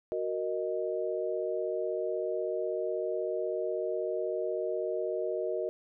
sine chord, D# minor, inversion first, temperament equal, 370 / 466.2 / 622.3 Hz, F#4 / A#4 / D#5, 0 / 0 / 0 cents, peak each -34 dBFS, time 0.12-5.69 s, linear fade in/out 0 ms, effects none

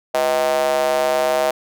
square tone with high-pass filter, 70.3 Hz, C#2, 25 cents sharp, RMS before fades -18 dBFS, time 0.14-1.51 s, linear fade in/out 5 ms, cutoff 620 Hz, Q 4.5, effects none

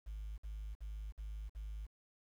sine tone bursts, 52.2 Hz, G#1, 10 cents sharp, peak -40 dBFS, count 5, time 0.06-1.868 s, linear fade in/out 20 ms, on 320 ms, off 52 ms, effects tanh soft clip ceiling -39 dBFS + 11-bit

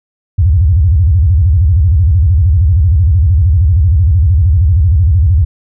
sine tone with vibrato, 81.3 Hz, E2, 23 cents flat, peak -5 dBFS, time 0.38-5.45 s, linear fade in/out 10 ms, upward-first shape square, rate 13 Hz, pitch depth 270 cents each way, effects none

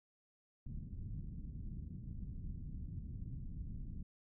pink low-pass noise, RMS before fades -45 dBFS, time 0.66-4.03 s, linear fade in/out 5 ms, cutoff 200 Hz, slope 24 dB/octave, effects none

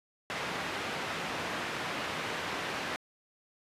white band-pass noise, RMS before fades -36 dBFS, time 0.3-2.96 s, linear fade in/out 0 ms, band 110 to 2200 Hz, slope 12 dB/octave, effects resampled to 32000 Hz

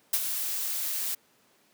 blue noise with ADSR envelope, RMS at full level -23 dBFS, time 0.13-1.15 s, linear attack 6 ms, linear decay 47 ms, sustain -8 dB, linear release 9 ms, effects pink hiss -64 dBFS RMS until 1.73 s + high-pass 200 Hz 12 dB/octave

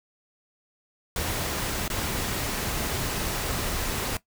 pink noise with dropouts, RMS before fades -29 dBFS, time 1.16-4.17 s, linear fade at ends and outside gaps 2 ms, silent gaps 1.88-1.9 s, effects noise-tail reverb RT60 0.1 s tail -17 dB re dry

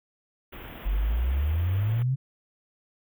pink band-stop noise, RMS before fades -42 dBFS, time 0.52-2.03 s, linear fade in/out 10 ms, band 3400 to 13000 Hz, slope 96 dB/octave
sine exponential sweep, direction up, 44.36 to 136.5 Hz, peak -22 dBFS, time 0.85-2.16 s, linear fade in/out 20 ms
effects none

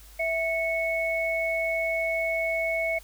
sine tone pair together, 657 / 2208 Hz, E5 / C#7, -6 / -7 cents, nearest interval octave + major sixth, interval 2099 cents, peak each -27 dBFS, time 0.19-2.99 s, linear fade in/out 10 ms, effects added 50 Hz sine -48 dBFS peak until 3.03 s + white hiss -53 dBFS RMS until 3.03 s

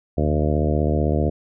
harmonic tone with a mistuned harmonic, 75.7 Hz, D#2, 47 cents flat, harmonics 1 / 2 / 3 / 4 / 5 / 6 / 7 / 8 / 9, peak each -21 / -24 / -26 / -27 / -28 / -29 / -29 / -30 / -31 dBFS, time 0.17-1.3 s, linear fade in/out 10 ms, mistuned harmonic 1, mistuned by +71 cents, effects none

